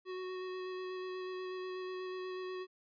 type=tone with vibrato; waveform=square; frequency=370 Hz; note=F#4; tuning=in tune; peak=-40 dBFS; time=0.05-2.67 s; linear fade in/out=50 ms; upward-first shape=square; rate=8.2 Hz; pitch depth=9 cents each way; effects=resampled to 11025 Hz